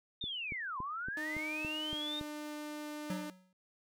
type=linear two-way sweep; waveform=sine; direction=down then up; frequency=3706 to 987.8 to 3706 Hz; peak=-37 dBFS; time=0.21-2.2 s; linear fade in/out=5 ms; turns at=0.79 s
type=click train; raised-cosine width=3 ms; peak=-31 dBFS; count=8; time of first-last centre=0.24-2.212 s; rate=3.55 Hz
type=tone with pitch glide; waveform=sawtooth; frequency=307.6 to 299.5 Hz; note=D#4 to D4; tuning=-20 to +34 cents; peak=-37 dBFS; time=1.17-3.3 s; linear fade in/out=2 ms; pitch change=-46 cents; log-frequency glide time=1.86-2 s
type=tone with exponential decay; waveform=square; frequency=185 Hz; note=F#3; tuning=in tune; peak=-34 dBFS; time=3.1-3.53 s; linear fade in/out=2 ms; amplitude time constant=93 ms
effects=none